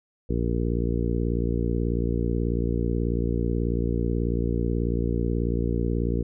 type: harmonic tone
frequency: 58.3 Hz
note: A#1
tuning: 1 cent sharp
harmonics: 1 / 2 / 3 / 4 / 5 / 6 / 7 / 8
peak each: -26 / -29 / -31 / -32 / -33 / -34 / -34 / -35 dBFS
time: 0.29-6.23 s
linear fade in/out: 10 ms
effects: none